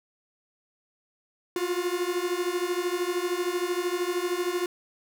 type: beating tone pair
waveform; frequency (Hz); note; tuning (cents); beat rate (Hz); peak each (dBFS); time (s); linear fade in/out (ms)
45% pulse; 349.2 / 362.2; F4 / F#4; 0 / -37; 13; -29; 1.56-4.66; 2
effects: none